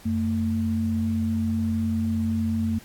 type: tone pair together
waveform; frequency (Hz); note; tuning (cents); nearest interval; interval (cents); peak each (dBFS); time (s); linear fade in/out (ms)
sine; 91.45 / 224; F#2 / A3; -20 / +31; octave + major third; 1551; -27 / -23; 0.05-2.79; 10
effects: pink hiss -49 dBFS RMS until 2.84 s + AAC 64 kbps